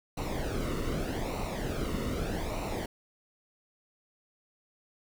brown noise with flanger, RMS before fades -33 dBFS, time 0.17-2.86 s, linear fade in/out 5 ms, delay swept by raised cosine 0.6 to 1.25 ms, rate 0.82 Hz, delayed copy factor -0.7, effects none

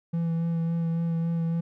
triangle tone with vibrato, 166.5 Hz, E3, 18 cents sharp, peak -22 dBFS, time 0.13-1.61 s, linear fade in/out 10 ms, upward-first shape sine, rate 3.6 Hz, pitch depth 16 cents each way, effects none

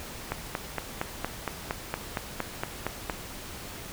click train, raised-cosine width 0.5 ms, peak -13 dBFS, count 13, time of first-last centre 0.32-3.098 s, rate 4.32 Hz, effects pink hiss -41 dBFS RMS until 3.92 s

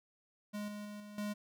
square tone with level steps, 207.7 Hz, G#3, in tune, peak -39 / -43 / -45 / -49 / -37 dBFS, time 0.53-1.34 s, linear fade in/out 20 ms, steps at 0.68 / 0.85 / 1 / 1.18 s, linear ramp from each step 2 ms, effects none

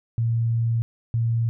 sine tone pair in turn, 115.5 / 115.5 Hz, A#2 / A#2, -16 / -16 cents, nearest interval unison, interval 0 cents, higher neither, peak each -19 dBFS, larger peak neither, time 0.18-0.82 / 1.14-1.49 s, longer first, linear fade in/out 0 ms, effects none

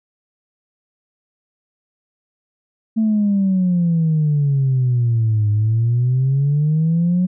sine exponential two-way sweep, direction down then up, 224.2 to 103.83 to 184.6 Hz, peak -12 dBFS, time 2.96-7.27 s, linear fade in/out 20 ms, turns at 5.5 s, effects tanh soft clip ceiling -10 dBFS

